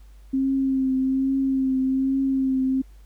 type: tone with vibrato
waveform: sine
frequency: 265.8 Hz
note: C4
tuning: 27 cents sharp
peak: -19 dBFS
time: 0.33-2.82 s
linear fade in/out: 10 ms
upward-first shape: triangle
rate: 1.2 Hz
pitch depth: 30 cents each way
effects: added 50 Hz sine -44 dBFS peak until 3.05 s + pink hiss -62 dBFS RMS until 3.05 s